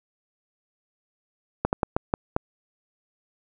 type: slowing click train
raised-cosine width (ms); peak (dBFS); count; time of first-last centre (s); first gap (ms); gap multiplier
1; -7; 6; 1.65-2.364; 79; 1.3
effects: none